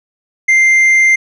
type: tone with tanh clipping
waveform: sine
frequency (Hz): 2093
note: C7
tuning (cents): 0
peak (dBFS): -7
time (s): 0.48-1.16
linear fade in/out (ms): 10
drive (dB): 4
effects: none